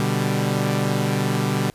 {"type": "chord", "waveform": "sawtooth", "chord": "G major", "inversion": "first", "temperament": "equal with one note detuned", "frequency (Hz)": [123.9, 146.83, 196], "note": ["B2", "D3", "G3"], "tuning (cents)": [6, 0, 0], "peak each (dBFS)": -20, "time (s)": [0, 1.7], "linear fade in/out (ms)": 0, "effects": ["pink hiss -55 dBFS RMS until 1.74 s", "resampled to 32000 Hz"]}